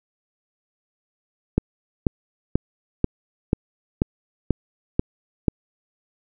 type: click train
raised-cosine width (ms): 3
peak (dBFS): -4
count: 9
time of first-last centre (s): 1.58-5.482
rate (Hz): 2.05
effects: none